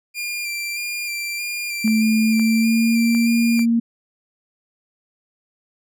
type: tone with vibrato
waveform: sawtooth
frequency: 2384 Hz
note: D7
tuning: 25 cents sharp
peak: -21 dBFS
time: 0.14-3.66 s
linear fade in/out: 50 ms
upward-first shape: square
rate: 1.6 Hz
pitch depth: 19 cents each way
type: tone with pitch glide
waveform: sine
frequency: 220 to 232 Hz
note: A3 to A#3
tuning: 0 to -8 cents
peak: -14 dBFS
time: 1.84-3.8 s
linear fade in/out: 10 ms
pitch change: +92 cents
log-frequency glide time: 2.18-3.12 s
type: clicks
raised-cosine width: 0.5 ms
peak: -21 dBFS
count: 4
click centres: 1.878 / 2.396 / 3.149 / 3.593 s
effects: none